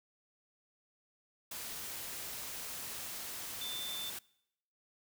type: tone in noise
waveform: sine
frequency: 3545 Hz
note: A7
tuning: 12 cents sharp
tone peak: -39 dBFS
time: 3.61-4.1 s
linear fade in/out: 5 ms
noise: white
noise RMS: -43 dBFS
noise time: 1.51-4.19 s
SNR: +1 dB
effects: noise-tail reverb RT60 0.8 s tail -24 dB re dry